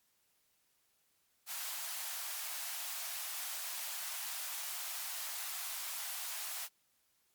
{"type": "high-pass noise", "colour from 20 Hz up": "white", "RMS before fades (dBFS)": -41, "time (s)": [1.46, 6.69], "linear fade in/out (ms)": 50, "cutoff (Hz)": 640, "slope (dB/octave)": 48, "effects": ["white hiss -75 dBFS RMS until 7.34 s", "MP3 96 kbps"]}